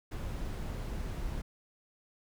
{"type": "noise", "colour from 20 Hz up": "brown", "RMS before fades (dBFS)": -37, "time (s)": [0.11, 1.42], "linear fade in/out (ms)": 10, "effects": []}